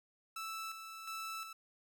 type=tone with tremolo; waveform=sawtooth; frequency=1318.5 Hz; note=E6; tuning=in tune; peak=-37 dBFS; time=0.36-1.53 s; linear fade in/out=5 ms; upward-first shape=square; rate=1.4 Hz; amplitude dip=50%; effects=none